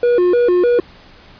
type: tone with vibrato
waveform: triangle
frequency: 415.3 Hz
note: G#4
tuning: in tune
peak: -8 dBFS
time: 0.03-0.8 s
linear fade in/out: 2 ms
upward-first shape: square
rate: 3.3 Hz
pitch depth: 260 cents each way
effects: pink hiss -43 dBFS RMS until 1.39 s + resampled to 11025 Hz